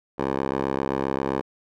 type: tone with band-pass filter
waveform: 10% pulse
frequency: 67.6 Hz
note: C#2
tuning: 43 cents flat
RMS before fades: -26 dBFS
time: 0.18-1.42 s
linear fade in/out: 20 ms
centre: 630 Hz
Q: 1.1
effects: none